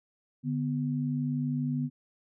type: tone pair together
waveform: sine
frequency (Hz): 146.83 / 246.9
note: D3 / B3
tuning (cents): 0 / 0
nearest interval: major sixth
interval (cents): 900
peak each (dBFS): -30 / -30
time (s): 0.43-1.9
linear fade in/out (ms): 50
effects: none

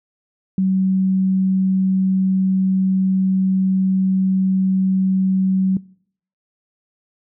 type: tone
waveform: sine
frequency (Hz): 189.3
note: F#3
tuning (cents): +40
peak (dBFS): -14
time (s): 0.58-5.77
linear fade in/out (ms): 2
effects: noise-tail reverb RT60 0.6 s tail -22 dB re dry

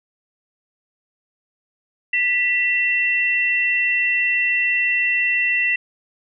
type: tone pair together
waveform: sine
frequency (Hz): 1969 / 2707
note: B6 / E7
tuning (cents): -6 / +45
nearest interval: tritone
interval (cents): 551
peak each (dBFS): -19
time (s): 2.13-5.76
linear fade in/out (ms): 5
effects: none

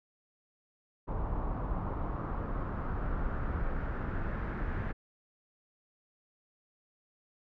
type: noise with low-pass filter sweep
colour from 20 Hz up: brown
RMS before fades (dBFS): -34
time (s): 1.07-4.93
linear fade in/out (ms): 20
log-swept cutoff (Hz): 1000 to 1700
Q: 2.7
effects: none

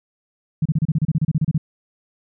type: tone bursts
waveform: sine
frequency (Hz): 155.56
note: D#3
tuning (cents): 0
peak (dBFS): -14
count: 15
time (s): 0.62-1.579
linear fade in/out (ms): 5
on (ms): 35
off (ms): 31
effects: none

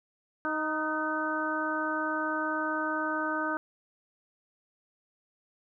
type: harmonic tone with a mistuned harmonic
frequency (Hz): 311.1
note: D#4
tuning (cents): 0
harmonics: 1 / 2 / 3 / 4 / 5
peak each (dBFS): -34 / -36 / -36 / -34 / -33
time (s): 0.45-3.57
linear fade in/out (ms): 0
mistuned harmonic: 5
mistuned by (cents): -35
effects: none

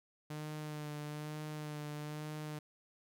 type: tone with vibrato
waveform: sawtooth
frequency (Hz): 150.8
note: D3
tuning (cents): +46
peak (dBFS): -37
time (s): 0.3-2.59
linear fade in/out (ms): 5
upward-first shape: sine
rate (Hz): 1.1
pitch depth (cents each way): 23
effects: none

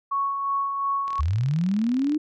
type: tone with tremolo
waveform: sine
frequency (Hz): 1108.7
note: C#6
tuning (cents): 0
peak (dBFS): -21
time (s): 0.11-1.21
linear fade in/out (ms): 10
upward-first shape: sine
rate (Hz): 2.8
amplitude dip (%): 40
type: click train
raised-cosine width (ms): 0.2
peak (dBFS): -24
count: 43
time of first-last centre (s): 1.08-2.146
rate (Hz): 39.4
type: linear sweep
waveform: sine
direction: up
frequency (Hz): 65.41 to 311.1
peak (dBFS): -20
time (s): 1.19-2.18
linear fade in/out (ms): 10
effects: none

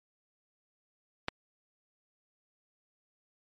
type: click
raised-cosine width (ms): 0.3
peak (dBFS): -14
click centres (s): 1.284
effects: MP3 32 kbps

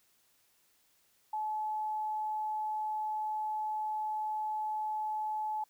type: tone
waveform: sine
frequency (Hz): 859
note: A5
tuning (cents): -42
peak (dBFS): -32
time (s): 1.33-5.64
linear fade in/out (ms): 5
effects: white hiss -70 dBFS RMS until 5.69 s

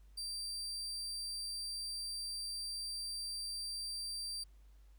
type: tone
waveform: 35% pulse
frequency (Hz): 4699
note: D8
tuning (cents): 0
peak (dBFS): -38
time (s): 0.17-4.44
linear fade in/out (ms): 10
effects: added 50 Hz sine -57 dBFS peak until 4.98 s + pink hiss -75 dBFS RMS until 4.98 s

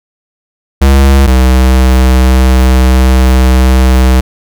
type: tone pair in turn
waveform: square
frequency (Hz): 68 / 64.18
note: C#2 / C2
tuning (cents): -33 / -33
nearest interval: minor second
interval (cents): 100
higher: first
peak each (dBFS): -3 / -4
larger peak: first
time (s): 0.81-1.27 / 1.27-4.21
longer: second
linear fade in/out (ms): 10
effects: none

